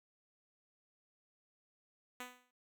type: tone with exponential decay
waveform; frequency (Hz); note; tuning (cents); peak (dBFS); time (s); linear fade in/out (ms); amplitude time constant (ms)
5% pulse; 248.9; B3; +14; -30; 2.2-2.51; 2; 66
effects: noise-tail reverb RT60 0.1 s tail -17 dB re dry